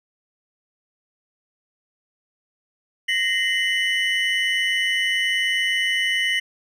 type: tone cluster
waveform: triangle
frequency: 1865 / 2056 / 2977 Hz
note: A#6 / C7 / F#7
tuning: 0 / -31 / +10 cents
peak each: -22 dBFS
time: 3.08-6.4 s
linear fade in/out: 10 ms
effects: none